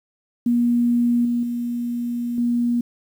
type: tone with level steps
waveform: sine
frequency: 239.2 Hz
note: A#3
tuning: 45 cents sharp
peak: -15 / -18 / -22 / -17 dBFS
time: 0.46-2.81 s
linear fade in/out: 5 ms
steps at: 1.25 / 1.43 / 2.38 s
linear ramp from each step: 2 ms
effects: 8-bit